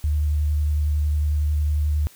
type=tone with vibrato; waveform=sine; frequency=74.8 Hz; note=D2; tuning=32 cents sharp; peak=-18 dBFS; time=0.04-2.07 s; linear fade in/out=0 ms; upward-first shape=sine; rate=11 Hz; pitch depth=19 cents each way; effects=white hiss -50 dBFS RMS until 2.15 s